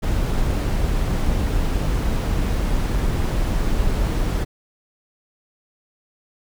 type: noise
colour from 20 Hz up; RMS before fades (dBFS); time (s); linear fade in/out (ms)
brown; -20; 0.02-4.45; 20
effects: none